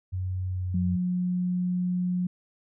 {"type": "tone with pitch glide", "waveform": "sine", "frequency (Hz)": [92.5, 90.75], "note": ["F#2", "F#2"], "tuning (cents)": [0, -33], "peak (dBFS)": -27, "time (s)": [0.12, 0.97], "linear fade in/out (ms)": 20, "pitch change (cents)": -33, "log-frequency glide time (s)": [0.48, 0.76]}
{"type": "tone", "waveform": "sine", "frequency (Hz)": 180, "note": "F#3", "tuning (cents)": -47, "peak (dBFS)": -24, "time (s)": [0.74, 2.27], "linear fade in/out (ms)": 5}
{"effects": []}